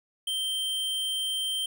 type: tone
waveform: square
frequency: 3136 Hz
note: G7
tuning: in tune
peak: -28 dBFS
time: 0.27-1.66 s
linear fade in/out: 5 ms
effects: none